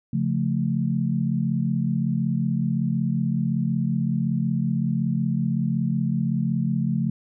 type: chord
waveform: sine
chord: Db augmented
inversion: none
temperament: equal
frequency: 138.59 / 174.61 / 220 Hz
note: Db3 / F3 / A3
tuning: 0 / 0 / 0 cents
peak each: -25 dBFS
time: 0.13-7.1 s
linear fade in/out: 5 ms
effects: none